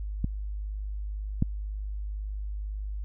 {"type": "clicks", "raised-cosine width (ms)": 5, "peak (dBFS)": [-15, -10], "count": 2, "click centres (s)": [0.244, 1.424], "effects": ["added 51 Hz sine -31 dBFS peak until 3.04 s"]}